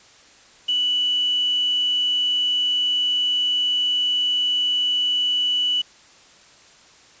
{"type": "tone with quantisation", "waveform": "sine", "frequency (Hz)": 2960, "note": "F#7", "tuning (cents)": 0, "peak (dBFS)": -18, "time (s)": [0.68, 5.82], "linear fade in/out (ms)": 10, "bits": 6, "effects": ["white hiss -50 dBFS RMS until 7.2 s", "resampled to 16000 Hz"]}